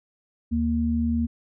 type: tone pair together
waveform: sine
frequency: 77.79 / 233.1 Hz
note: D#2 / A#3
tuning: 0 / 0 cents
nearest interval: octave + perfect fifth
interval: 1900 cents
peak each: -26 / -22 dBFS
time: 0.51-1.27 s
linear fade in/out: 20 ms
effects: none